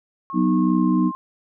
sine tone with pitch glide, 1087 to 1057.3 Hz, C#6 to C6, -34 to +18 cents, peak -29 dBFS, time 0.3-1.15 s, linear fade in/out 0 ms, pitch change -48 cents, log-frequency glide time 0.56-0.91 s
sine chord, B major, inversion second, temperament equal, 185 / 246.9 / 311.1 Hz, F#3 / B3 / D#4, 0 / 0 / 0 cents, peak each -20 dBFS, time 0.33-1.12 s, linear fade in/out 50 ms
effects none

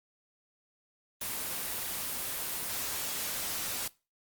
white noise, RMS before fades -35 dBFS, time 1.21-3.88 s, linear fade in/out 5 ms, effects noise-tail reverb RT60 0.3 s tail -22 dB re dry + Opus 24 kbps

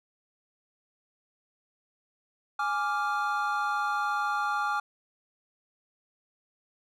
triangle chord, D diminished, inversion second, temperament equal, 830.6 / 1174.7 / 1396.9 Hz, Ab5 / D6 / F6, 0 / 0 / 0 cents, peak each -29 dBFS, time 2.59-4.8 s, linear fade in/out 5 ms, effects none

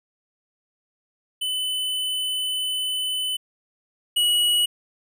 square tone pair in turn, 3014 / 2921 Hz, F#7 / F#7, +31 / -23 cents, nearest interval minor second, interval 54 cents, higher first, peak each -24 / -18 dBFS, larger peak second, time 1.41-3.37 / 4.16-4.66 s, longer first, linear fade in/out 10 ms, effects none

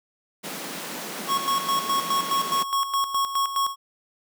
pink high-pass noise, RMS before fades -34 dBFS, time 0.43-2.64 s, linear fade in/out 20 ms, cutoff 160 Hz, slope 96 dB/octave
square tone with tremolo, 1100 Hz, C#6, 14 cents flat, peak -21 dBFS, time 1.27-3.76 s, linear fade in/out 50 ms, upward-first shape square, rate 4.8 Hz, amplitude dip 65%
effects none

